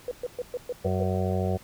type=tone bursts; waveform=sine; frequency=492.6 Hz; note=B4; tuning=5 cents flat; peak=-27 dBFS; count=7; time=0.08-1.031 s; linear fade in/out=2 ms; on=33 ms; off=120 ms
type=harmonic tone; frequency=93.3 Hz; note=F#2; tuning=15 cents sharp; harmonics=1 / 2 / 4 / 5 / 6 / 7 / 8; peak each=-27 / -30 / -33 / -34 / -35 / -35 / -36 dBFS; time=0.84-1.58 s; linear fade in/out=20 ms
effects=pink hiss -51 dBFS RMS until 1.63 s